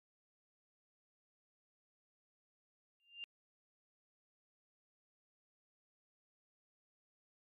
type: tone with exponential growth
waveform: sine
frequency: 2794 Hz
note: F7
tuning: in tune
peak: -40 dBFS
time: 3-3.24 s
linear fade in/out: 0 ms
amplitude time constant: 51 ms
effects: MP3 48 kbps